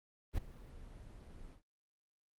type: noise with ADSR envelope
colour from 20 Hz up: brown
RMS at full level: -34 dBFS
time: 0.33-1.62 s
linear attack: 48 ms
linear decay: 7 ms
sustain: -18 dB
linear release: 110 ms
effects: Opus 24 kbps